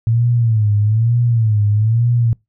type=tone with vibrato; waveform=sine; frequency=111.6 Hz; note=A2; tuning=25 cents sharp; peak=-11 dBFS; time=0.07-2.33 s; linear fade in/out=0 ms; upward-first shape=sine; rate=1.1 Hz; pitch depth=130 cents each way; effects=noise-tail reverb RT60 0.2 s tail -25 dB re dry